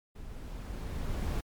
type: noise with level ramp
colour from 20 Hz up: brown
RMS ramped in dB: -45 to -30 dBFS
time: 0.15-1.41 s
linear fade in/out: 10 ms
effects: MP3 96 kbps